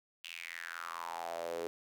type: tone with high-pass filter sweep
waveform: sawtooth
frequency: 84.5 Hz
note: E2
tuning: 43 cents sharp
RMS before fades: -42 dBFS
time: 0.24-1.67 s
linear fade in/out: 0 ms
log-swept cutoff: 2900 to 420 Hz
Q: 5.5
effects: none